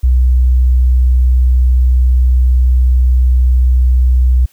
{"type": "tone", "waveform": "sine", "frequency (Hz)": 62.7, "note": "B1", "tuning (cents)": 27, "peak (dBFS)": -6, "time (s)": [0.03, 4.46], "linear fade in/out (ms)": 10, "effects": ["white hiss -51 dBFS RMS until 4.52 s"]}